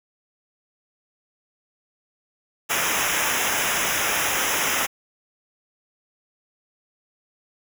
pink noise with comb filter, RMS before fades -23 dBFS, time 2.69-4.87 s, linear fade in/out 20 ms, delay 0.23 ms, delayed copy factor -0.95, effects none

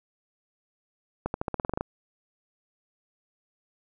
accelerating click train, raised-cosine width 1 ms, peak -14 dBFS, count 11, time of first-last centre 1.26-1.81 s, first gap 81 ms, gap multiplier 0.91, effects none

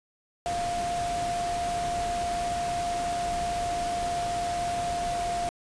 sine tone in noise, 698.5 Hz, F5, in tune, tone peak -27 dBFS, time 0.46-5.49 s, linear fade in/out 0 ms, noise pink, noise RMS -36 dBFS, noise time 0.46-5.49 s, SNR +6 dB, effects resampled to 22050 Hz

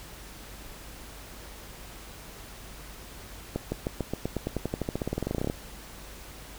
accelerating click train, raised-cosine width 2 ms, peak -15 dBFS, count 27, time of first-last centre 3.56-5.499 s, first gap 160 ms, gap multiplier 0.93, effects added 50 Hz sine -48 dBFS peak until 6.58 s + pink hiss -46 dBFS RMS until 6.58 s

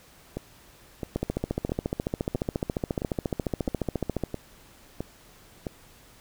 two click trains, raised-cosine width 2 ms, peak -17 / -13 dBFS, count 9 / 45, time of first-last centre 0.37-5.668 / 1.16-4.237 s, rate 1.51 / 14.3 Hz, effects pink hiss -54 dBFS RMS until 6.2 s

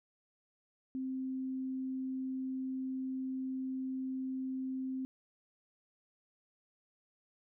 sine tone, 261.6 Hz, C4, in tune, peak -35 dBFS, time 0.95-5.05 s, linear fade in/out 0 ms, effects none

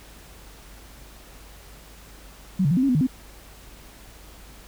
sine tone with pitch steps, 187.1 / 141.6 / 176.1 / 257.3 / 275.8 / 249.2 / 152.7 / 258.2 Hz, F#3 / C#3 / F3 / C4 / C#4 / B3 / D#3 / C4, +20 / +37 / +15 / -29 / -9 / +16 / -32 / -23 cents, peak -17 dBFS, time 2.59-3.07 s, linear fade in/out 10 ms, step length 60 ms, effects added 50 Hz sine -47 dBFS peak until 4.67 s + pink hiss -48 dBFS RMS until 4.67 s

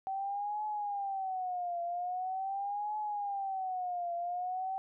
sine tone with vibrato, 765 Hz, G5, 42 cents flat, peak -33 dBFS, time 0.07-4.78 s, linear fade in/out 0 ms, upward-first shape triangle, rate 0.43 Hz, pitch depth 190 cents each way, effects none

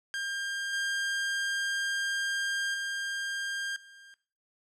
sawtooth tone with level steps, 1601 Hz, G6, 36 cents sharp, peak -28 / -25 / -28 / -47 dBFS, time 0.14-4.14 s, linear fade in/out 0 ms, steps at 0.73 / 2.74 / 3.76 s, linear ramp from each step 2 ms, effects noise-tail reverb RT60 0.4 s tail -17 dB re dry + low-pass 8000 Hz 12 dB/octave

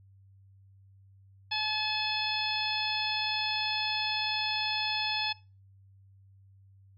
harmonic tone, 859 Hz, A5, 42 cents flat, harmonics 1 / 2 / 3 / 4 / 5 / 6, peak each -36 / -39 / -35 / -34 / -36 / -38 dBFS, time 1.51-5.33 s, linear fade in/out 10 ms, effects noise-tail reverb RT60 0.3 s tail -21 dB re dry + added 97 Hz sine -55 dBFS peak until 6.97 s

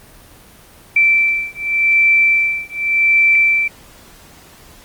sine beating tone pair, 2335 / 2335.87 Hz, D7 / D7, -11 / -10 cents, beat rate 0.87 Hz, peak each -14 dBFS, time 0.96-3.68 s, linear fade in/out 5 ms, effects pink hiss -43 dBFS RMS until 4.84 s + Opus 24 kbps

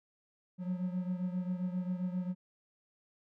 triangle beating tone pair, 179.9 / 187.4 Hz, F#3 / F#3, -48 / +22 cents, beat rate 7.5 Hz, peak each -32 / -37 dBFS, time 0.58-2.35 s, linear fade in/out 50 ms, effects none

